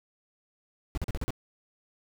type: noise bursts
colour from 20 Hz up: brown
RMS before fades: -30 dBFS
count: 6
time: 0.95-1.306 s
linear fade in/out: 0 ms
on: 26 ms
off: 40 ms
effects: none